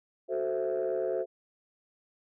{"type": "chord", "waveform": "sine", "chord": "F# half-diminished seventh", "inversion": "none", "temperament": "equal with one note detuned", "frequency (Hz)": [371.1, 440, 523.3, 659.3], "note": ["F#4", "A4", "C5", "E5"], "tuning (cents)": [5, 0, 0, 0], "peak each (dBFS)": [-32, -33, -31, -34], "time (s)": [0.28, 1.26], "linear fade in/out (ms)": 50, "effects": ["tanh soft clip ceiling -22 dBFS"]}